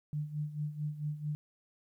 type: tone with tremolo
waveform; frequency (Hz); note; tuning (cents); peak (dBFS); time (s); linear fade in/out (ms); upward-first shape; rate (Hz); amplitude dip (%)
sine; 149.8; D3; +35; -31; 0.13-1.35; 0; sine; 4.5; 75
effects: 12-bit